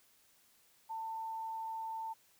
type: tone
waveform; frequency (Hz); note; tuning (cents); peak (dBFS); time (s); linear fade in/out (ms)
sine; 894; A5; +27; -38; 0.89-2.14; 20
effects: white hiss -68 dBFS RMS until 2.39 s